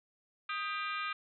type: harmonic tone with a mistuned harmonic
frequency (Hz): 397.3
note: G4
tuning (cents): +23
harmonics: 3 / 4 / 5 / 6 / 7 / 8 / 9 / 10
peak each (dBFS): -37 / -42 / -47 / -41 / -46 / -51 / -48 / -51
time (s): 0.49-1.13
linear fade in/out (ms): 5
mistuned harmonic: 3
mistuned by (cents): +74
effects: none